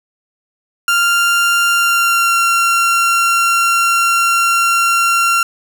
30% pulse tone with pitch glide, 1392 to 1372.8 Hz, F6 to F6, -6 to -30 cents, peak -8 dBFS, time 0.88-5.43 s, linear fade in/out 2 ms, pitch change -24 cents, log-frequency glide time 1.72-2.36 s, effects none

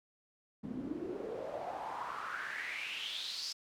pink noise with band-pass filter sweep, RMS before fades -41 dBFS, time 0.63-3.53 s, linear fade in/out 10 ms, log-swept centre 220 to 5200 Hz, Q 6, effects none

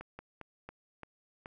slowing click train, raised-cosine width 0.5 ms, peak -29 dBFS, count 6, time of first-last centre 0.01-1.459 s, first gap 180 ms, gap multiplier 1.24, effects none

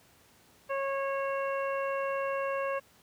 harmonic tone, 548 Hz, C#5, 20 cents flat, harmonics 1 / 2 / 3 / 4 / 5, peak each -31 / -35 / -40 / -46 / -43 dBFS, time 0.69-2.8 s, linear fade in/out 20 ms, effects pink hiss -61 dBFS RMS until 3.02 s + high-pass 80 Hz 12 dB/octave

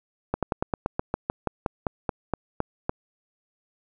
slowing click train, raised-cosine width 1 ms, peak -10 dBFS, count 16, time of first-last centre 0.34-2.894 s, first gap 87 ms, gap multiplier 1.09, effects none

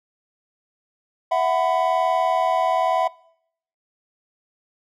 triangle chord, E suspended second, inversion none, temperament equal with one note detuned, 659.3 / 740 / 1000.4 Hz, E5 / F#5 / B5, 0 / 0 / +22 cents, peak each -19 / -19 / -22 dBFS, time 1.31-3.08 s, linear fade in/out 10 ms, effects noise-tail reverb RT60 0.7 s tail -23 dB re dry

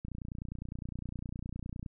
click train, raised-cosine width 5 ms, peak -27 dBFS, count 55, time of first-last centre 0.05-1.862 s, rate 29.8 Hz, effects none

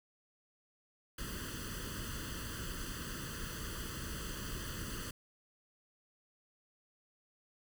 pink noise with comb filter, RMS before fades -42 dBFS, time 1.18-5.11 s, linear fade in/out 5 ms, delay 0.65 ms, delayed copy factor +1, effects none

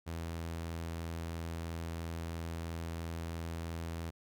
sawtooth tone, 83 Hz, E2, 12 cents sharp, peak -34 dBFS, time 0.06-4.11 s, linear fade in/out 20 ms, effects none

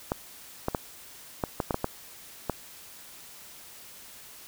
clicks, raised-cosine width 1 ms, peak -12 dBFS, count 9, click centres 0.119 / 0.684 / 0.748 / 1.438 / 1.602 / 1.708 / 1.744 / 1.844 / 2.497 s, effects white hiss -48 dBFS RMS until 4.47 s

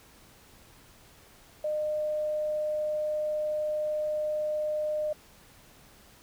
sine tone, 608 Hz, D#5, 40 cents flat, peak -27 dBFS, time 1.64-5.13 s, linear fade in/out 5 ms, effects pink hiss -56 dBFS RMS until 6.22 s

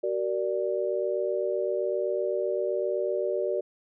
sine chord, Gb augmented, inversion none, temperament equal with one note detuned, 378.4 / 466.2 / 587.3 Hz, Gb4 / Bb4 / D5, +39 / 0 / 0 cents, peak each -29 / -31 / -29 dBFS, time 0.03-3.61 s, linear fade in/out 10 ms, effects none

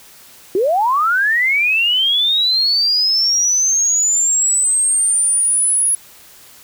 sine linear sweep, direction up, 349.2 to 10548 Hz, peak -12 dBFS, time 0.55-5.95 s, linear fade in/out 2 ms, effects white hiss -43 dBFS RMS until 6.63 s

